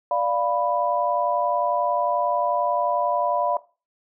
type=chord; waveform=sine; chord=B diminished; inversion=first; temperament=equal; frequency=587.3 / 698.5 / 987.8 Hz; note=D5 / F5 / B5; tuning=0 / 0 / 0 cents; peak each=-24 dBFS; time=0.11-3.57 s; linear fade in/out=2 ms; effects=noise-tail reverb RT60 0.3 s tail -17 dB re dry